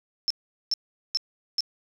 sine tone bursts, 5340 Hz, E8, 22 cents sharp, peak -21 dBFS, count 4, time 0.28-1.606 s, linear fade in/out 0 ms, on 24 ms, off 410 ms, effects none

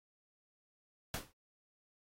pink noise with exponential decay, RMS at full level -35 dBFS, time 1.14-1.32 s, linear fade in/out 1 ms, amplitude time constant 39 ms, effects AAC 48 kbps

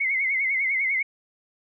sine tone with vibrato, 2133 Hz, C7, 33 cents sharp, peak -21 dBFS, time 0-1.03 s, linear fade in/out 10 ms, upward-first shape sine, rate 10 Hz, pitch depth 86 cents each way, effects none

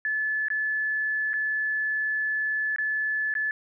sine tone with dropouts, 1729 Hz, A6, 31 cents flat, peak -24 dBFS, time 0.05-3.51 s, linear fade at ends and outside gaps 1 ms, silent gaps 0.484-0.502 / 1.333-1.339 / 2.761-2.784 / 3.34-3.352 s, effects none

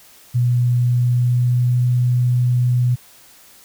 sine tone with pitch glide, 122.2 to 123.48 Hz, B2 to B2, -18 to 0 cents, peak -13 dBFS, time 0.34-2.96 s, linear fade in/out 20 ms, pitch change +18 cents, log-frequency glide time 0.82-1.86 s, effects white hiss -47 dBFS RMS until 3.64 s

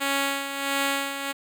5% pulse tone with tremolo, 277.2 Hz, C#4, in tune, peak -11 dBFS, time 0-1.33 s, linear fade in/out 20 ms, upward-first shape sine, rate 1.5 Hz, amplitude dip 60%, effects none

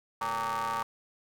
35% pulse ring-modulated tone, 116.3 Hz, A#2, 4 cents flat, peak -25 dBFS, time 0.21-0.83 s, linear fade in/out 5 ms, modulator 1030 Hz, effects none

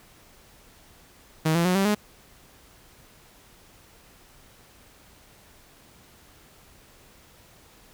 sawtooth tone with pitch steps, 158.3 / 169.66 / 181.84 / 194.89 / 208.9 Hz, D#3 / F3 / F#3 / G3 / G#3, +30 / -50 / -30 / -10 / +10 cents, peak -16 dBFS, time 1.45-1.95 s, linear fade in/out 10 ms, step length 100 ms, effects pink hiss -54 dBFS RMS until 7.93 s

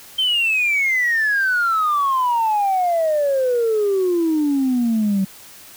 sine exponential sweep, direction down, 3136 to 188.9 Hz, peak -14 dBFS, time 0.18-5.25 s, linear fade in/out 10 ms, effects tanh soft clip ceiling -12 dBFS + white hiss -42 dBFS RMS until 5.76 s

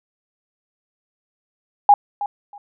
sine tone with echo, 817 Hz, G#5, 29 cents flat, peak -6 dBFS, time 1.89-1.94 s, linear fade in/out 2 ms, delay 320 ms, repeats 2, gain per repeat -15 dB, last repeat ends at 2.58 s, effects none

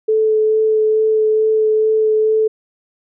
sine tone with vibrato, 434.9 Hz, A4, 20 cents flat, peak -11 dBFS, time 0.08-2.48 s, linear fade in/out 10 ms, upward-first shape sine, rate 2.3 Hz, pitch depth 10 cents each way, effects none

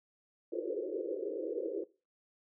white band-pass noise, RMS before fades -37 dBFS, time 0.52-1.84 s, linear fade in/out 5 ms, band 320 to 530 Hz, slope 96 dB/octave, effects noise-tail reverb RT60 0.3 s tail -19 dB re dry

